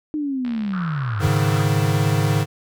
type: linear sweep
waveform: sine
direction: down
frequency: 308.9 to 82.41 Hz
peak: -21 dBFS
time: 0.14-1.28 s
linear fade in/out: 0 ms
type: click train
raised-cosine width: 0.3 ms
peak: -22 dBFS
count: 82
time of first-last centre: 0.45-1.605 s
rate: 70.1 Hz
type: band-pass noise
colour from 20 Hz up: white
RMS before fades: -34 dBFS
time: 0.73-1.65 s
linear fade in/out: 5 ms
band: 1100 to 1500 Hz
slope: 48 dB/octave
type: chord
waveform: square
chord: Ab suspended fourth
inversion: none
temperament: equal with one note detuned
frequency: 105.46 / 138.59 / 155.56 Hz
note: Ab2 / Db3 / Eb3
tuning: +27 / 0 / 0 cents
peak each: -21 / -22 / -22 dBFS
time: 1.19-2.46 s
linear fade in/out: 50 ms
effects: none